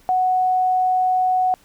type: tone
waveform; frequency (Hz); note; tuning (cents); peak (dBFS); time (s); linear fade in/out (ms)
sine; 740; F#5; 0; -15; 0.09-1.54; 0
effects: pink hiss -54 dBFS RMS until 1.64 s